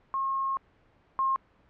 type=tone pair in turn; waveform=sine; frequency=1079 / 1068.5 Hz; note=C#6 / C6; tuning=-47 / +36 cents; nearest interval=unison; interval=17 cents; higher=first; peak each=-26 / -23 dBFS; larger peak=second; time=0.14-0.57 / 1.19-1.36 s; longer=first; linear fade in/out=0 ms; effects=pink hiss -63 dBFS RMS until 1.69 s + low-pass 2000 Hz 12 dB/octave